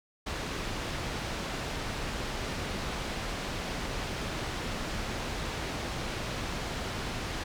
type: low-pass noise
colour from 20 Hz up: pink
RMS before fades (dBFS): -35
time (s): 0.26-7.44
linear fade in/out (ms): 10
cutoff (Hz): 5200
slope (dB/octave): 12
effects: none